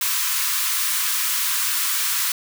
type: high-pass noise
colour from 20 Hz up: white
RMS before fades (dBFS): -22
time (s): 0.01-2.32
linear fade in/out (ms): 2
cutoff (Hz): 960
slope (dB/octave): 96
effects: none